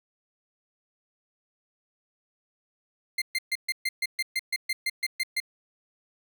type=tone bursts; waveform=30% pulse; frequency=2094 Hz; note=C7; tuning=1 cent sharp; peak=-22 dBFS; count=14; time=3.18-5.402 s; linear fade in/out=5 ms; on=38 ms; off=130 ms; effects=none